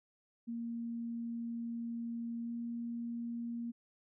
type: tone with pitch glide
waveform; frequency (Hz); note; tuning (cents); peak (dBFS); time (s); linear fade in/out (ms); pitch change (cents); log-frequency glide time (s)
sine; 233.1 to 234.9; A#3 to A#3; 0 to +13; -37; 0.47-3.72; 20; +13; 2.43-2.51
effects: none